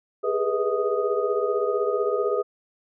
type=tone cluster; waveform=sine; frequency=404.8 / 420.5 / 490.5 / 641 / 1243 Hz; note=G#4 / G#4 / B4 / E5 / D#6; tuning=-44 / +22 / -12 / -49 / -2 cents; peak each=-27 / -26 / -26 / -31 / -31 dBFS; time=0.23-2.43 s; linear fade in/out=20 ms; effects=none